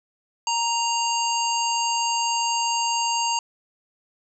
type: harmonic tone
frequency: 932.3 Hz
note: A#5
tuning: in tune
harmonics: 1 / 3 / 5 / 7 / 8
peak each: -23 / -28 / -30 / -31 / -32 dBFS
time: 0.47-3.39 s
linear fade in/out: 2 ms
effects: 10-bit